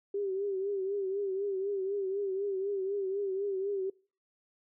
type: tone with vibrato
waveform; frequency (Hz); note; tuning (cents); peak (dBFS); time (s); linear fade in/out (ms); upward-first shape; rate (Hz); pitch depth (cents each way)
sine; 392; G4; 0; -30; 0.14-3.9; 5; triangle; 4; 86
effects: noise-tail reverb RT60 0.4 s tail -24 dB re dry